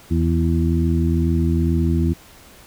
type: harmonic tone with a mistuned harmonic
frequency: 82.2 Hz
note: E2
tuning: 4 cents flat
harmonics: 1 / 2 / 3 / 4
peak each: -18 / -21 / -23 / -24 dBFS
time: 0.1-2.14 s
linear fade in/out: 20 ms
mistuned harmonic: 4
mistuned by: +26 cents
effects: pink hiss -46 dBFS RMS until 2.66 s